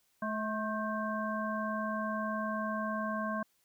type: harmonic tone with a mistuned harmonic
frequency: 215.4 Hz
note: A3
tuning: 37 cents flat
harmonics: 1 / 3 / 5 / 7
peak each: -36 / -38 / -37 / -40 dBFS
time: 0.22-3.43 s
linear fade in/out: 5 ms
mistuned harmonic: 7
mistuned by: +66 cents
effects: white hiss -73 dBFS RMS until 3.64 s